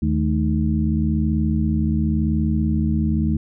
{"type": "harmonic tone with a mistuned harmonic", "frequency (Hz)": 77.8, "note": "D#2", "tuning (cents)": 0, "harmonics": [1, 2, 3, 4], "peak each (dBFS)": [-21, -23, -21, -27], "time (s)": [0.02, 3.37], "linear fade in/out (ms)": 5, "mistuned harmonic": 3, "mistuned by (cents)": -130, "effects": []}